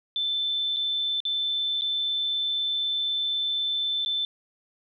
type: tone with dropouts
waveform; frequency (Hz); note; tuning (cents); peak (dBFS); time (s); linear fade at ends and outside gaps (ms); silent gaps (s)
sine; 3532; A7; +6; -24; 0.16-4.25; 1; 0.763-0.768 / 1.203-1.252 / 1.811-1.819 / 4.049-4.06
effects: none